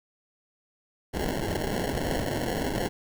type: noise with sample-and-hold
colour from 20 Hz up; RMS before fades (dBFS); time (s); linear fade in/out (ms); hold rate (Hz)
white; -29; 1.13-2.89; 20; 1225
effects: none